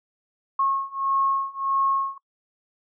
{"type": "beating tone pair", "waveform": "sine", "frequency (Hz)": [1088, 1089.6], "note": ["C#6", "C#6"], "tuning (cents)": [-33, -30], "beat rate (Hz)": 1.6, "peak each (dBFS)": [-25, -24], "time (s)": [0.59, 2.18], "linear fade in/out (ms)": 5, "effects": ["noise-tail reverb RT60 0.1 s tail -24 dB re dry"]}